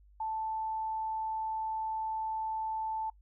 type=tone; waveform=sine; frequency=880 Hz; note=A5; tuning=in tune; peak=-32 dBFS; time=0.2-3.1 s; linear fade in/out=5 ms; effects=noise-tail reverb RT60 0.1 s tail -23 dB re dry + added 50 Hz sine -57 dBFS peak until 3.21 s